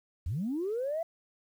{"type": "linear sweep", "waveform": "sine", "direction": "up", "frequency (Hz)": [67.3, 680], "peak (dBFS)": -29, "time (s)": [0.26, 1.03], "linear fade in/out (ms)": 5, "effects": ["tanh soft clip ceiling -25 dBFS", "10-bit"]}